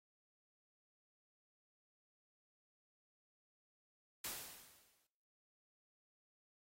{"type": "noise with exponential decay", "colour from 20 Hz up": "white", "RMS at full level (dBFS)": -42, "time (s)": [4.24, 5.07], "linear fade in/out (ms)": 5, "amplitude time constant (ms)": 180, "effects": ["noise-tail reverb RT60 1.0 s tail -22 dB re dry", "AAC 48 kbps"]}